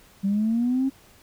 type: linear sweep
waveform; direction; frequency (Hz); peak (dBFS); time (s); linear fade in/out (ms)
sine; up; 192.4 to 272.4; -19; 0.23-0.9; 20
effects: tanh soft clip ceiling -15 dBFS + pink hiss -54 dBFS RMS until 1.22 s